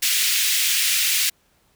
pink high-pass noise, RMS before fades -20 dBFS, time 0.02-1.3 s, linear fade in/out 10 ms, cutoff 2200 Hz, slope 24 dB/octave, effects pink hiss -62 dBFS RMS until 1.75 s

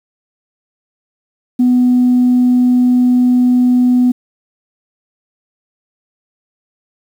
sine tone, 248.4 Hz, B3, 10 cents sharp, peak -6 dBFS, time 1.59-4.12 s, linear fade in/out 10 ms, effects tanh soft clip ceiling -4 dBFS + 7-bit

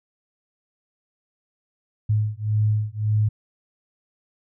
sine beating tone pair, 105.9 / 107.7 Hz, G#2 / A2, +34 / -37 cents, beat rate 1.8 Hz, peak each -22 dBFS, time 2.09-3.29 s, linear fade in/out 10 ms, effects none

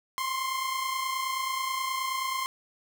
sawtooth tone pair together, 1046.5 / 1075.9 Hz, C6 / C6, 0 / +48 cents, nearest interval unison, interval 48 cents, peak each -26 / -31 dBFS, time 0.18-2.46 s, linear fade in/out 0 ms, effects none

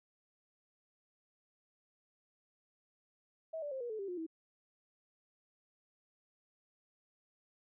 sine tone with pitch steps, 644 / 583.8 / 529.2 / 479.7 / 434.8 / 394.1 / 357.3 / 323.9 Hz, E5 / D5 / C5 / A#4 / A4 / G4 / F4 / E4, -41 / -10 / +20 / +50 / -21 / +9 / +40 / -30 cents, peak -38 dBFS, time 3.53-4.266 s, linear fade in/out 10 ms, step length 92 ms, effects none

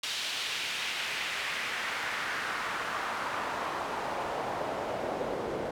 pink noise with band-pass filter sweep, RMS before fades -34 dBFS, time 0.03-5.71 s, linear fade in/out 5 ms, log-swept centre 3600 to 480 Hz, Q 1.5, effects none

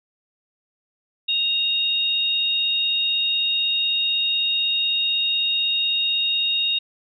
sine tone pair together, 2794 / 3730 Hz, F7 / A#7, 0 / 0 cents, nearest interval perfect fourth, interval 500 cents, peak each -24 / -20 dBFS, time 1.28-6.79 s, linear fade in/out 10 ms, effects none

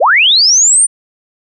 sine linear sweep, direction up, 398.9 to 9250 Hz, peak -5 dBFS, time 0-0.87 s, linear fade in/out 20 ms, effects none

